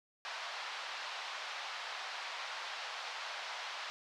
pink band-pass noise, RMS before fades -43 dBFS, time 0.25-3.9 s, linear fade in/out 0 ms, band 750 to 4900 Hz, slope 24 dB/octave, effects none

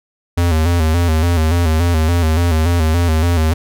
square tone with vibrato, 82.7 Hz, E2, 6 cents sharp, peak -12 dBFS, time 0.37-3.54 s, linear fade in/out 10 ms, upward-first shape square, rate 3.5 Hz, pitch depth 79 cents each way, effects none

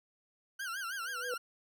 40% pulse tone with vibrato, 1480 Hz, F#6, in tune, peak -36 dBFS, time 0.59-1.38 s, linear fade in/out 10 ms, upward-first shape sine, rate 6.3 Hz, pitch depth 170 cents each way
sine tone with exponential growth, 493.7 Hz, B4, 1 cent flat, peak -33 dBFS, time 0.96-1.34 s, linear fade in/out 2 ms, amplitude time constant 81 ms
effects none

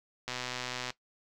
click train, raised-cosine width 0.2 ms, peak -18 dBFS, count 79, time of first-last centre 0.28-0.904 s, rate 125 Hz, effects noise-tail reverb RT60 0.1 s tail -17 dB re dry

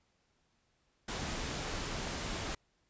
pink noise, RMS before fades -38 dBFS, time 1.08-2.55 s, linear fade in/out 5 ms, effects pink hiss -75 dBFS RMS until 2.89 s + resampled to 16000 Hz

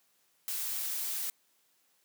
blue noise, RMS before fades -35 dBFS, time 0.48-1.3 s, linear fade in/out 0 ms, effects white hiss -71 dBFS RMS until 2.04 s + high-pass 150 Hz 12 dB/octave

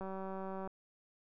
click train, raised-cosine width 1 ms, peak -30 dBFS, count 128, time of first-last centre 0.01-0.675 s, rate 191 Hz, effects none

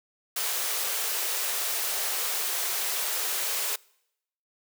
white high-pass noise, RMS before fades -29 dBFS, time 0.36-3.76 s, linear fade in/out 5 ms, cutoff 370 Hz, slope 96 dB/octave, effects noise-tail reverb RT60 0.8 s tail -25 dB re dry

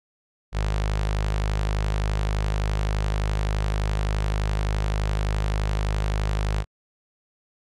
sawtooth tone with notch filter, 51.7 Hz, G#1, 7 cents flat, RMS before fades -24 dBFS, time 0.52-6.65 s, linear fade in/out 50 ms, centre 270 Hz, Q 1, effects low-pass 7000 Hz 12 dB/octave + AAC 64 kbps

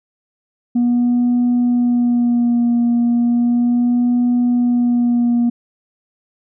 sine tone with vibrato, 240.6 Hz, B3, 45 cents flat, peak -10 dBFS, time 0.75-5.5 s, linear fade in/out 10 ms, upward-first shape sine, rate 0.35 Hz, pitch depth 23 cents each way, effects tanh soft clip ceiling -10 dBFS

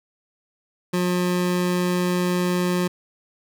25% pulse tone, 179 Hz, F3, 43 cents sharp, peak -16 dBFS, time 0.93-2.88 s, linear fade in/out 10 ms, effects none

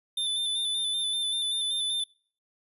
square tone with vibrato, 3547 Hz, A7, 13 cents sharp, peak -27 dBFS, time 0.17-2.04 s, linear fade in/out 5 ms, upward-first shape square, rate 5.2 Hz, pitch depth 25 cents each way, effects noise-tail reverb RT60 0.5 s tail -25 dB re dry + resampled to 32000 Hz

